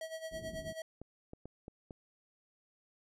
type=tone with tremolo; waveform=square; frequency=644 Hz; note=E5; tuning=41 cents flat; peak=-39 dBFS; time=0.01-0.82 s; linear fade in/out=2 ms; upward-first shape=sine; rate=9.2 Hz; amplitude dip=75%
type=low-pass noise; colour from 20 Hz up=white; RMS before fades=-48 dBFS; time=0.31-0.73 s; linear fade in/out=10 ms; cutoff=280 Hz; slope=24 dB/octave
type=clicks; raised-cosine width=2 ms; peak=-33 dBFS; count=5; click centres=1.016 / 1.334 / 1.456 / 1.681 / 1.908 s
effects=low-pass 12000 Hz 12 dB/octave